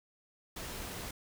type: noise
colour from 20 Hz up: pink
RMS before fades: -42 dBFS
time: 0.56-1.11 s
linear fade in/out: 5 ms
effects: none